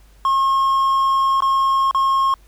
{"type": "tone with dropouts", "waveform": "triangle", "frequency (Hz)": 1079, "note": "C#6", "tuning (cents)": -47, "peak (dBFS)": -12, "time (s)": [0.25, 2.34], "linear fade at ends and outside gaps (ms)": 1, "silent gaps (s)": [[1.405, 1.422], [1.911, 1.947]], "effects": ["added 50 Hz sine -46 dBFS peak until 2.47 s", "pink hiss -56 dBFS RMS until 2.47 s"]}